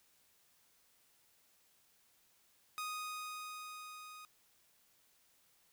sawtooth tone with level ramp, 1244.5 Hz, D#6, in tune, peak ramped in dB -35 to -47 dBFS, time 2.78-4.25 s, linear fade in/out 0 ms, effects white hiss -71 dBFS RMS until 5.72 s

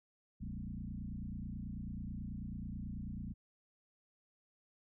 sine tone with frequency modulation, 130.81 Hz, C3, in tune, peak -40 dBFS, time 0.4-3.34 s, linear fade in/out 20 ms, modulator 29.2 Hz, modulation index 3.5, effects none

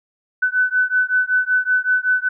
sine beating tone pair, 1501 / 1506.3 Hz, F#6 / F#6, +24 / +31 cents, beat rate 5.3 Hz, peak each -18 dBFS, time 0.42-2.29 s, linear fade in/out 10 ms, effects none

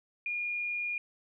sine tone, 2427 Hz, D#7, 44 cents flat, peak -31 dBFS, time 0.26-0.98 s, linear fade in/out 2 ms, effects none

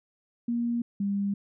sine tone pair in turn, 236.5 / 200.1 Hz, A#3 / G3, +25 / +36 cents, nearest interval minor third, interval 289 cents, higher first, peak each -25 dBFS, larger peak neither, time 0.48-0.82 / 1-1.34 s, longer neither, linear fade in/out 5 ms, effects none

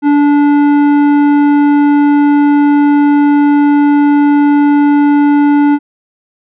triangle tone with tanh clipping, 289.9 Hz, D4, 22 cents flat, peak -7 dBFS, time 0.02-5.79 s, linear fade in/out 50 ms, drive 16 dB, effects none

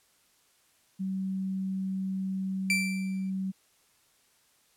sine tone, 190.5 Hz, G3, 49 cents flat, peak -29 dBFS, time 0.99-3.52 s, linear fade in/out 20 ms
40% pulse tone with exponential decay, 2343 Hz, D7, 5 cents flat, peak -21 dBFS, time 2.7-3.3 s, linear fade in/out 1 ms, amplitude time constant 130 ms
effects white hiss -66 dBFS RMS until 4.76 s + low-pass 12000 Hz 12 dB/octave

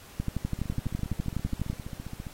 two click trains, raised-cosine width 5 ms, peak -24 / -16 dBFS, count 26 / 19, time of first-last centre 0.59-2.268 / 0.2-1.7 s, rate 14.9 / 12 Hz, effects pink hiss -50 dBFS RMS until 2.33 s + AAC 48 kbps

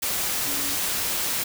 sine tone in noise, 280.8 Hz, C#4, 22 cents sharp, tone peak -37 dBFS, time 0.45-0.75 s, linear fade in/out 10 ms, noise white, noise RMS -26 dBFS, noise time 0.02-1.44 s, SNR -14 dB, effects none

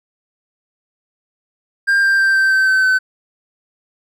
triangle tone with pitch steps, 1597 / 1584.1 / 1571.4 / 1558.7 / 1546.2 / 1533.7 / 1521.4 Hz, G6 / G6 / G6 / G6 / G6 / G6 / F#6, +32 / +18 / +4 / -10 / -24 / -38 / +48 cents, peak -9 dBFS, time 1.87-2.99 s, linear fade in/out 20 ms, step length 160 ms, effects none

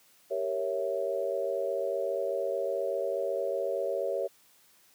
sine chord, G diminished seventh, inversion none, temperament equal, 392 / 466.2 / 554.4 / 659.3 Hz, G4 / Bb4 / Db5 / Fb5, 0 / 0 / 0 / 0 cents, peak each -35 / -35 / -31 / -36 dBFS, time 0.3-4.28 s, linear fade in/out 20 ms, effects white hiss -62 dBFS RMS until 4.94 s + high-pass 100 Hz 12 dB/octave

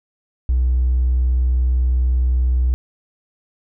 sine tone with hard clipping, 62.6 Hz, B1, 24 cents sharp, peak -14 dBFS, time 0.49-2.74 s, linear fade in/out 0 ms, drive 1 dB, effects none

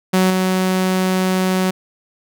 sawtooth tone with level steps, 186.3 Hz, F#3, 12 cents sharp, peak -8 / -11 dBFS, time 0.13-1.71 s, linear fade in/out 10 ms, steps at 0.3 s, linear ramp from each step 5 ms, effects none

